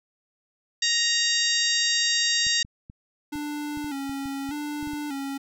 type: harmonic tone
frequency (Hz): 935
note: A#5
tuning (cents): +5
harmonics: 2 / 3 / 4 / 5 / 6 / 7 / 8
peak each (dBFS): -28 / -30 / -26 / -27 / -30 / -32 / -31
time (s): 0.82-2.63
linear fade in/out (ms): 5
type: clicks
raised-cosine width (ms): 5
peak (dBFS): -30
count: 12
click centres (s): 2.467 / 2.649 / 2.899 / 3.356 / 3.773 / 3.844 / 4.095 / 4.257 / 4.491 / 4.828 / 4.873 / 4.934
type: tone with vibrato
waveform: square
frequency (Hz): 285.1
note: C#4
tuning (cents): +49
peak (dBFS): -30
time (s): 3.32-5.38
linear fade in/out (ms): 10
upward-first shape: square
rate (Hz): 0.84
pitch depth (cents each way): 62
effects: none